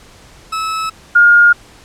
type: tone pair in turn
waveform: 40% pulse / sine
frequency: 1300 / 1420.4 Hz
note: E6 / F6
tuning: -24 / +29 cents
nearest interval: major second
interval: 153 cents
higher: second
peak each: -16 / -4 dBFS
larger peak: second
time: 0.52-0.9 / 1.15-1.53 s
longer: neither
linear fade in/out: 10 ms
effects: pink hiss -42 dBFS RMS until 1.84 s + low-pass 9000 Hz 12 dB/octave